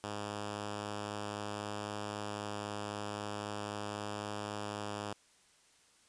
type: tone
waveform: 5% pulse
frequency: 103.83 Hz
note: G#2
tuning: in tune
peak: -27 dBFS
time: 0.04-5.13 s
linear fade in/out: 0 ms
effects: white hiss -66 dBFS RMS until 6.08 s + resampled to 22050 Hz